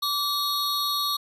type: tone cluster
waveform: square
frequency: 1155 / 3784 / 4309 Hz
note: D6 / A#7 / C#8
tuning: -29 / +25 / -50 cents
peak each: -29 dBFS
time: 0.02-1.17 s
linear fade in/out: 10 ms
effects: resampled to 32000 Hz